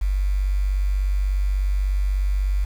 sine tone with quantisation, 48.25 Hz, G1, 27 cents flat, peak -18 dBFS, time 0.01-2.65 s, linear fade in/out 10 ms, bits 7, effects none

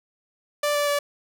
sawtooth tone with pitch steps, 587.3 / 581.9 / 576.5 Hz, D5 / D5 / D5, 0 / -16 / -32 cents, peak -17 dBFS, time 0.63-0.99 s, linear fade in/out 5 ms, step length 120 ms, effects none

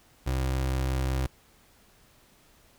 30% pulse tone, 65.41 Hz, C2, in tune, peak -23 dBFS, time 0.26-1.27 s, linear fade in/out 10 ms, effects pink hiss -60 dBFS RMS until 2.78 s

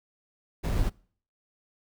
brown noise with sample-and-hold, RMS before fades -26 dBFS, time 0.63-0.9 s, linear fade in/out 20 ms, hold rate 4410 Hz, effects noise-tail reverb RT60 0.5 s tail -24 dB re dry

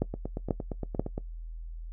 two click trains, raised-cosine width 2 ms, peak -20 / -12 dBFS, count 10 / 3, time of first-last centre 0.14-1.179 / 0.02-0.996 s, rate 8.66 / 2.05 Hz, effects noise-tail reverb RT60 0.1 s tail -19 dB re dry + added 41 Hz sine -37 dBFS peak until 1.92 s

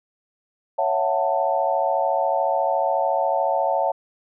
sine chord, F# minor seventh, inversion second, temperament just, 555 / 666 / 740 / 888 Hz, C#5 / E5 / F#5 / A5, +2 / +18 / 0 / +16 cents, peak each -24 dBFS, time 0.78-3.92 s, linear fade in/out 10 ms, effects none

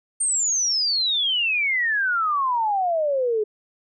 sine exponential sweep, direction down, 8870 to 415.3 Hz, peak -19 dBFS, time 0.2-3.44 s, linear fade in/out 10 ms, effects none

